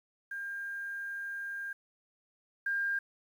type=tone pair in turn; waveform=sine; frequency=1603 / 1603 Hz; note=G6 / G6; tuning=+38 / +38 cents; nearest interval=unison; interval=0 cents; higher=neither; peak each=-36 / -29 dBFS; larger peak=second; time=0.31-1.73 / 2.66-2.99 s; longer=first; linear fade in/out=5 ms; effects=10-bit